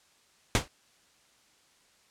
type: noise with exponential decay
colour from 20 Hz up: pink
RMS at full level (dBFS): -19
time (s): 0.55-0.68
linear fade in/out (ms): 1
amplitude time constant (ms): 28
effects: white hiss -64 dBFS RMS until 2.1 s + low-pass 8000 Hz 12 dB/octave